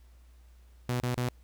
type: tone bursts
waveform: sawtooth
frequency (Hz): 123.47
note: B2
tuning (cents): 0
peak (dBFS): -24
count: 3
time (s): 0.89-1.286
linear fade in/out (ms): 0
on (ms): 110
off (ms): 33
effects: added 60 Hz sine -53 dBFS peak until 1.43 s + pink hiss -68 dBFS RMS until 1.43 s